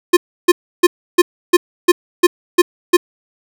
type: tone bursts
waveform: square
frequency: 353.2 Hz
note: F4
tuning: 20 cents sharp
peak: -5 dBFS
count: 9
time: 0.13-2.97 s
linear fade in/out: 10 ms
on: 40 ms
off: 310 ms
effects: none